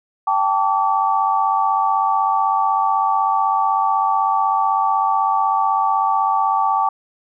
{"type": "chord", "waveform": "sine", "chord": "G suspended second", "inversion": "none", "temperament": "equal with one note detuned", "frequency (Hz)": [784, 880, 1149.8], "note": ["G5", "A5", "D6"], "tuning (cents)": [0, 0, -37], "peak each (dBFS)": -19, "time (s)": [0.27, 6.89], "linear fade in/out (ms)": 5, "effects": []}